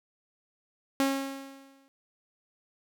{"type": "tone with exponential decay", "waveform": "sawtooth", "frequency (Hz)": 272.4, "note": "C#4", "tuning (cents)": -30, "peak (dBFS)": -18, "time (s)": [1, 1.88], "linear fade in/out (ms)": 0, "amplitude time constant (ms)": 190, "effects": []}